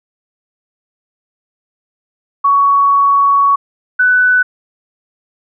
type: tone pair in turn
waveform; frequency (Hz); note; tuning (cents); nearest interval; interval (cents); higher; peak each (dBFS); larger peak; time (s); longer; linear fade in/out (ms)
sine; 1120 / 1495; C#6 / F#6; +18 / +17; perfect fourth; 499; second; -7; neither; 2.44-3.56 / 3.99-4.43; first; 10
effects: none